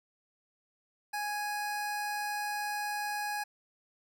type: tone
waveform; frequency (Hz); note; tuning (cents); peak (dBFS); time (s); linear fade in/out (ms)
25% pulse; 830.6; G#5; 0; -29; 1.13-3.44; 10
effects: none